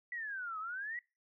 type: exponential two-way sweep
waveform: sine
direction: down then up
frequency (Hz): 1975.5 to 1250 to 1975.5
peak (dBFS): -38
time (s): 0.12-0.99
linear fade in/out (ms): 2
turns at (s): 0.59
effects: noise-tail reverb RT60 0.3 s tail -25 dB re dry